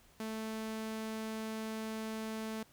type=tone; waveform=sawtooth; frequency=220 Hz; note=A3; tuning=in tune; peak=-34 dBFS; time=0.2-2.63 s; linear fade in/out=2 ms; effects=pink hiss -64 dBFS RMS until 2.72 s